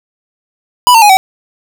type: tone with pitch steps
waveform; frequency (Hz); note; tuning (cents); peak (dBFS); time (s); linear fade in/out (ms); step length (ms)
square; 987.8 / 905.8 / 830.6 / 761.7; B5 / A#5 / G#5 / G5; 0 / -50 / 0 / -50; -3; 0.87-1.17; 0; 75
effects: 7-bit